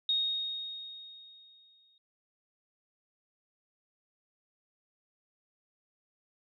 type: tone with exponential decay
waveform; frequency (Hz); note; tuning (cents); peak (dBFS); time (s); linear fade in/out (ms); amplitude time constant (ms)
sine; 3729; A#7; 0; -25; 0.09-1.98; 2; 410
effects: none